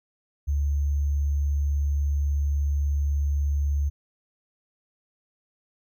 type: tone with sample-and-hold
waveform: sine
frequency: 71.8 Hz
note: D2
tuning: 39 cents flat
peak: -21 dBFS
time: 0.47-3.9 s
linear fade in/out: 20 ms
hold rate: 6300 Hz
effects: none